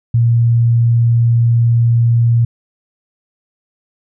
sine tone, 117.3 Hz, A#2, 11 cents sharp, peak -8 dBFS, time 0.14-2.45 s, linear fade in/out 5 ms, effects none

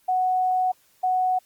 sine tone pair in turn, 740 / 740 Hz, F#5 / F#5, 0 / 0 cents, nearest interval unison, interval 0 cents, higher neither, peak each -19 dBFS, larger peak neither, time 0.08-0.72 / 1.03-1.39 s, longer first, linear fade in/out 10 ms, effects white hiss -61 dBFS RMS until 1.45 s + Opus 24 kbps

